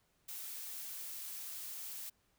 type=noise; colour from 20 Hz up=blue; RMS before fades=-45 dBFS; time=0.28-2.1 s; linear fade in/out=10 ms; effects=pink hiss -75 dBFS RMS until 2.38 s